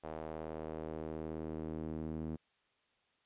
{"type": "tone with band-pass filter sweep", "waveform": "sawtooth", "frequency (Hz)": 78.9, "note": "D#2", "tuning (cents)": 25, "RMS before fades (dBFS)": -42, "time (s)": [0.03, 2.37], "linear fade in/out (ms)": 20, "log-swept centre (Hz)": [640, 250], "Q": 1.5, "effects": ["white hiss -75 dBFS RMS until 3.25 s", "resampled to 8000 Hz"]}